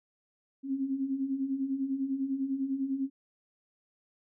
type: beating tone pair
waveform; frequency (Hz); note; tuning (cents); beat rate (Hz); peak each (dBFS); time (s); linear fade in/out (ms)
sine; 261.6 / 271.6; C4 / C#4; 0 / -35; 10; -36 / -30; 0.63-3.1; 50
effects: none